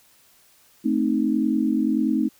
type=chord; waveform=sine; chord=A diminished; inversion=none; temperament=equal; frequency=220 / 261.6 / 311.1 Hz; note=A3 / C4 / Eb4; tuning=0 / 0 / 0 cents; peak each=-23 dBFS; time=0.84-2.29 s; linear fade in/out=20 ms; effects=white hiss -57 dBFS RMS until 2.39 s